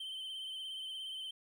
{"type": "tone with vibrato", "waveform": "triangle", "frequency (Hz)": 3096, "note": "G7", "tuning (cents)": -22, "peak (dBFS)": -39, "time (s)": [0, 1.31], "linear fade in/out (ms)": 5, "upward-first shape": "triangle", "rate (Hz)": 17, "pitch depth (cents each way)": 45, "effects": ["13-bit"]}